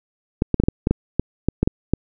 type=clicks; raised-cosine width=3 ms; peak=-3 dBFS; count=12; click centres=0.421 / 0.543 / 0.6 / 0.637 / 0.685 / 0.871 / 0.91 / 1.196 / 1.486 / 1.63 / 1.675 / 1.936 s; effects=none